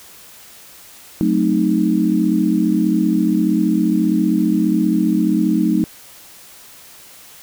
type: chord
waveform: sine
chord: F# diminished seventh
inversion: none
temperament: equal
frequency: 185 / 220 / 261.6 / 311.1 Hz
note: F#3 / A3 / C4 / Eb4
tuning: 0 / 0 / 0 / 0 cents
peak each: -19 / -18 / -22 / -17 dBFS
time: 1.21-5.84 s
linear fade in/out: 0 ms
effects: white hiss -42 dBFS RMS until 7.42 s